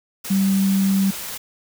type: tone in noise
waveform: sine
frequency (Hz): 194.2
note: G3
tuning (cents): -16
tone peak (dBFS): -15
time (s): 0.3-1.11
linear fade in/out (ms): 10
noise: white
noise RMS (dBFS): -31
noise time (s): 0.24-1.38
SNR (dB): +13
effects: none